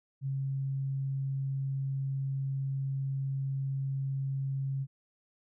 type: tone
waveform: sine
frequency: 135.9 Hz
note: C#3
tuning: 34 cents flat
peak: -30 dBFS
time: 0.21-4.87 s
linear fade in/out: 50 ms
effects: none